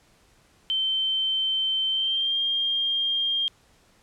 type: tone with pitch glide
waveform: sine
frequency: 3100 to 3209 Hz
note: G7 to G7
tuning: -20 to +40 cents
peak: -22 dBFS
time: 0.7-3.48 s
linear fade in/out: 0 ms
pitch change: +60 cents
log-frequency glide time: 1.9-2.39 s
effects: pink hiss -60 dBFS RMS until 4.02 s + low-pass 10000 Hz 12 dB/octave